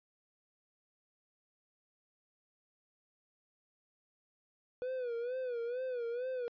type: tone with vibrato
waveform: triangle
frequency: 490.9 Hz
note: B4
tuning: 10 cents flat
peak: -33 dBFS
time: 4.82-6.48 s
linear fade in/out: 0 ms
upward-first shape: sine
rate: 2.2 Hz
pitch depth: 98 cents each way
effects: resampled to 11025 Hz